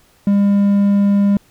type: tone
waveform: triangle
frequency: 201.1 Hz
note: G3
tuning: 44 cents sharp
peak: -8 dBFS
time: 0.27-1.37 s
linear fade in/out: 2 ms
effects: pink hiss -53 dBFS RMS until 1.5 s